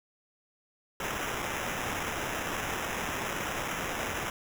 white noise with sample-and-hold, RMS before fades -34 dBFS, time 1-4.3 s, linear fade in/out 2 ms, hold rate 4410 Hz, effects none

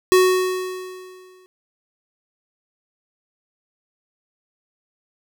square tone with exponential decay, 370 Hz, F#4, in tune, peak -10 dBFS, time 0.12-1.46 s, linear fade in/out 0 ms, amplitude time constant 290 ms, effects none

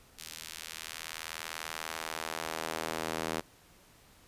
sawtooth tone with high-pass filter sweep, 80.4 Hz, E2, 43 cents flat, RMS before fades -39 dBFS, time 0.18-3.41 s, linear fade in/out 10 ms, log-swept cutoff 3700 to 310 Hz, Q 0.7, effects pink hiss -60 dBFS RMS until 4.27 s + resampled to 32000 Hz

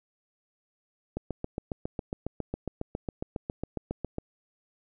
click train, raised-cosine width 2 ms, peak -18 dBFS, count 23, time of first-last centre 1.17-4.184 s, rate 7.3 Hz, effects none

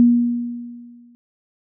sine tone with exponential decay, 239.3 Hz, A#3, 46 cents sharp, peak -7 dBFS, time 0-1.15 s, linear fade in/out 0 ms, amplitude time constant 250 ms, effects none

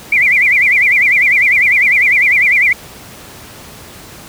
sine tone with vibrato, 2181 Hz, C#7, 29 cents flat, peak -7 dBFS, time 0.12-2.73 s, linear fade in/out 5 ms, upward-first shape sine, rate 10 Hz, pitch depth 180 cents each way, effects pink hiss -34 dBFS RMS until 4.28 s + high-pass 60 Hz 12 dB/octave

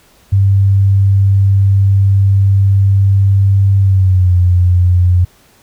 sine tone with pitch glide, 98.2 to 89.53 Hz, G2 to F2, +4 to +44 cents, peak -6 dBFS, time 0.32-5.25 s, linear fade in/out 10 ms, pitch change -160 cents, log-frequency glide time 3.79-4.36 s, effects pink hiss -48 dBFS RMS until 5.62 s

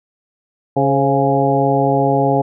harmonic tone with a mistuned harmonic, 138.6 Hz, C#3, in tune, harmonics 1 / 2 / 3 / 4 / 5 / 6, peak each -19 / -19 / -19 / -19 / -19 / -19 dBFS, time 0.76-2.42 s, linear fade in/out 10 ms, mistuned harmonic 4, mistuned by -49 cents, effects none

